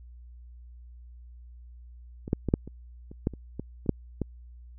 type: clicks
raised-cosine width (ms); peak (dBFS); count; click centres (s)
3; -23 / -10 / -15 / -7 / -27 / -30 / -12 / -28 / -20 / -26 / -9 / -15; 12; 2.279 / 2.331 / 2.487 / 2.539 / 2.676 / 3.115 / 3.271 / 3.337 / 3.596 / 3.862 / 3.893 / 4.217
effects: added 60 Hz sine -45 dBFS peak until 4.78 s